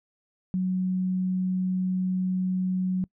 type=tone; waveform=sine; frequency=185 Hz; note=F#3; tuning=in tune; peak=-23 dBFS; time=0.54-3.04 s; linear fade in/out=0 ms; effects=noise-tail reverb RT60 0.1 s tail -25 dB re dry